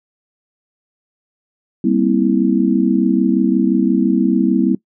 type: chord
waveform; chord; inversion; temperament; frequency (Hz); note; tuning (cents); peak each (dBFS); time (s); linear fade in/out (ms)
sine; C dominant seventh; second; just; 196.22 / 235.5 / 261.6 / 327; G3 / Bb3 / C4 / E4; +2 / +18 / 0 / -14; -17; 1.84-4.75; 5
effects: noise-tail reverb RT60 0.1 s tail -21 dB re dry